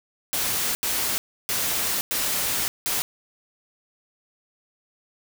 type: noise bursts at uneven times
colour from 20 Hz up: white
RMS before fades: -25 dBFS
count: 5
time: 0.33-0.75 / 0.83-1.18 / 1.49-2.01 / 2.11-2.68 / 2.86-3.02 s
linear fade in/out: 0 ms
effects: none